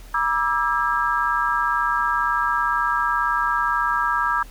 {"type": "tone cluster", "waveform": "sine", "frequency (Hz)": [958, 1182, 1320, 1625], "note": ["A#5", "D6", "E6", "G#6"], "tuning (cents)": [47, 11, 2, -38], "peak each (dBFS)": -24, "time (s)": [0.14, 4.43], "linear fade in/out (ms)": 5, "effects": ["added 40 Hz sine -39 dBFS peak until 4.5 s", "pink hiss -48 dBFS RMS until 4.5 s"]}